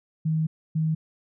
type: tone pair in turn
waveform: sine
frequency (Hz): 158.3 / 158.3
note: D#3 / D#3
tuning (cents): +30 / +30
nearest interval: unison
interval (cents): 0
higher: neither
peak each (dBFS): -21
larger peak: neither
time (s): 0.25-0.47 / 0.75-0.95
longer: first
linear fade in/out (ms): 10
effects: none